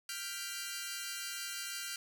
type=chord; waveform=10% pulse; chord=G dominant seventh; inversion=third; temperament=equal; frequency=1396.9 / 1568 / 1975.5 / 2349 Hz; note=F6 / G6 / B6 / D7; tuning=0 / 0 / 0 / 0 cents; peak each=-35 / -36 / -38 / -37 dBFS; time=0.09-1.96 s; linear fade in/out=2 ms; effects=none